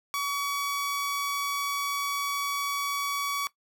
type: tone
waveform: sawtooth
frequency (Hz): 1133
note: C#6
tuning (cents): +37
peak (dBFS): -24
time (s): 0.14-3.47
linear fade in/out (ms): 0
effects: noise-tail reverb RT60 0.1 s tail -18 dB re dry